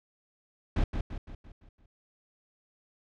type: noise with echo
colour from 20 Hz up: brown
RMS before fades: -25 dBFS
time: 0.76-0.84 s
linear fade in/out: 5 ms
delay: 170 ms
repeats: 6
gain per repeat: -6 dB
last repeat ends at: 1.86 s
effects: low-pass 4000 Hz 12 dB/octave